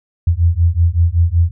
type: beating tone pair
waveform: sine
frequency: 82.41 / 87.71 Hz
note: E2 / F2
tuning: 0 / +8 cents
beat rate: 5.3 Hz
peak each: -13 dBFS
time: 0.27-1.51 s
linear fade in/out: 5 ms
effects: none